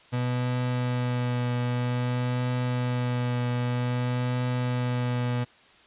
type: tone with vibrato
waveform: 35% pulse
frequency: 123.47 Hz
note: B2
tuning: in tune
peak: -23 dBFS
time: 0.12-5.45 s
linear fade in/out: 20 ms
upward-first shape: triangle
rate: 0.52 Hz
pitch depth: 18 cents each way
effects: white hiss -55 dBFS RMS until 5.86 s + resampled to 8000 Hz